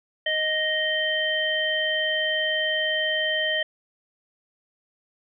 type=harmonic tone; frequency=622.3 Hz; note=D#5; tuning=in tune; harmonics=1 / 3 / 5; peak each=-28 / -25 / -26 dBFS; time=0.26-3.63 s; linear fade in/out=5 ms; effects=none